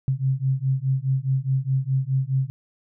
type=beating tone pair; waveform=sine; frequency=130.81 / 135.61 Hz; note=C3 / C#3; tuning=0 / -38 cents; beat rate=4.8 Hz; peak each=-23 dBFS; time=0.08-2.5 s; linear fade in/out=0 ms; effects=none